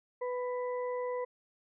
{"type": "harmonic tone", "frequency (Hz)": 496.2, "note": "B4", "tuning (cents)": 8, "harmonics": [1, 2, 4], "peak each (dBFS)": [-33, -40, -49], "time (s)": [0.21, 1.25], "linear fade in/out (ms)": 10, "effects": []}